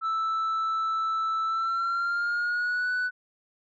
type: tone with pitch glide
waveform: sine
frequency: 1318.5 to 1488.5 Hz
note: E6 to F#6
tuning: 0 to +10 cents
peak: -22 dBFS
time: 0.01-3.11 s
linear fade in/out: 50 ms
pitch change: +210 cents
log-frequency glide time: 1.45-2.91 s
effects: tanh soft clip ceiling -24 dBFS